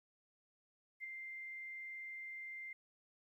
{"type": "tone with ADSR envelope", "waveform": "sine", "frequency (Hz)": 2093, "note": "C7", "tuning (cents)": 0, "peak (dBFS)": -40, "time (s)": [1, 2.73], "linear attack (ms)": 41, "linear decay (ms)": 5, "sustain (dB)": -5, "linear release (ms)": 4, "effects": ["13-bit"]}